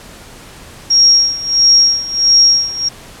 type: tone with tremolo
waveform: sine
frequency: 5588 Hz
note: F8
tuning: in tune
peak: -4 dBFS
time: 0.9-2.89 s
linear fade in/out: 10 ms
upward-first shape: sine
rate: 1.5 Hz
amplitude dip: 85%
effects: pink hiss -36 dBFS RMS until 3.2 s + low-pass 11000 Hz 12 dB/octave